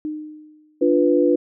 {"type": "tone with exponential decay", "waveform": "sine", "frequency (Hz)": 305.7, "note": "D#4", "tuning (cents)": -30, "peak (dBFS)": -22, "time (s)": [0.05, 0.88], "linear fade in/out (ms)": 0, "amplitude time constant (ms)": 180}
{"type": "chord", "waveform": "sine", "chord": "B diminished", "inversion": "first", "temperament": "equal", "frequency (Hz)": [293.7, 349.2, 493.9], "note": ["D4", "F4", "B4"], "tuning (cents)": [0, 0, 0], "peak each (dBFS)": -18, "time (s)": [0.81, 1.36], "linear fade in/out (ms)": 10}
{"effects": []}